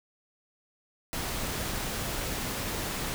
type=noise; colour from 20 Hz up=pink; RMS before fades=-33 dBFS; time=1.13-3.14 s; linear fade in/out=0 ms; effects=none